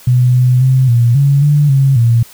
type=tone with pitch steps; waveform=sine; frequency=124.6 / 125.8 / 130.4 / 118.7 / 140.3 / 146.8 / 136 / 116.9 Hz; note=B2 / B2 / C3 / A#2 / C#3 / D3 / C#3 / A#2; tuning=+16 / +32 / -5 / +32 / +21 / 0 / -33 / +5 cents; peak=-6 dBFS; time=0.07-2.23 s; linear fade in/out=5 ms; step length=270 ms; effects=white hiss -39 dBFS RMS until 2.33 s